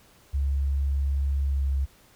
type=tone with pitch glide; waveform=sine; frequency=69.3 to 68.19 Hz; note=C#2 to C#2; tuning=0 to -28 cents; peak=-22 dBFS; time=0.33-1.86 s; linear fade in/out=20 ms; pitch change=-28 cents; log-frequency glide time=1.43-1.7 s; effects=pink hiss -57 dBFS RMS until 2.15 s